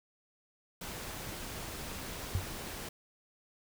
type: noise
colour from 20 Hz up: pink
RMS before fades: -42 dBFS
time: 0.81-2.89 s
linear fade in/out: 5 ms
type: tone with exponential decay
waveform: sine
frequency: 92.5 Hz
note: F#2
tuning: in tune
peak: -25 dBFS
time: 2.35-2.51 s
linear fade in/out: 0 ms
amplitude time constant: 33 ms
effects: none